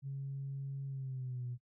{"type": "tone with pitch glide", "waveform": "sine", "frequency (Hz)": [137.3, 123.03], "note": ["C#3", "B2"], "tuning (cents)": [-16, -6], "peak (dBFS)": -37, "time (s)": [0.02, 1.58], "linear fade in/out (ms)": 50, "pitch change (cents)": -190, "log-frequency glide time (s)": [0.87, 1.46], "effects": ["noise-tail reverb RT60 0.1 s tail -19 dB re dry", "tanh soft clip ceiling -33 dBFS"]}